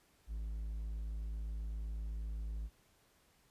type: tone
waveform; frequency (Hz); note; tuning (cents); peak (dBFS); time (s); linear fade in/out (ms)
triangle; 53.9; A1; -35; -36; 0.27-2.7; 50
effects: pink hiss -70 dBFS RMS until 3.5 s + resampled to 32000 Hz